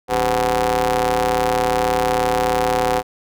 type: ring-modulated tone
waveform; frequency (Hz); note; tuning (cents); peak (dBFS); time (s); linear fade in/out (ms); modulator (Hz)
sawtooth; 116.54; A#2; 0; -9; 0.08-3.03; 50; 624
effects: none